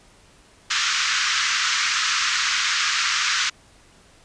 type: band-pass noise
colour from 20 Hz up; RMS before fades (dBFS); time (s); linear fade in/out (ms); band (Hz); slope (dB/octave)
pink; -22; 0.7-3.5; 10; 1200 to 6800; 48
effects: pink hiss -53 dBFS RMS until 4.24 s + resampled to 22050 Hz